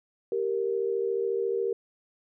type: tone pair together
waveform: sine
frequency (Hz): 391.8 / 465.9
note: G4 / A#4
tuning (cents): -1 / -1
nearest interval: minor third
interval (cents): 300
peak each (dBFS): -28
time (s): 0.32-1.73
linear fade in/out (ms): 2
effects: none